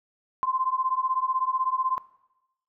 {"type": "beating tone pair", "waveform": "sine", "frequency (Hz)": [1033, 1049], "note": ["C6", "C6"], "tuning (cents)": [-22, 4], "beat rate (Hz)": 16, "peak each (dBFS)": -26, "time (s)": [0.43, 1.98], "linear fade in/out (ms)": 0, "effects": ["noise-tail reverb RT60 0.9 s tail -19 dB re dry"]}